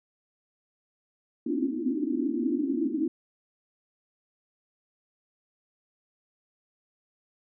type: band-pass noise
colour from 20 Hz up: white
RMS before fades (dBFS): -28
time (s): 1.46-3.08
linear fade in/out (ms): 5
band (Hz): 240 to 340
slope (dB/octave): 96
effects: none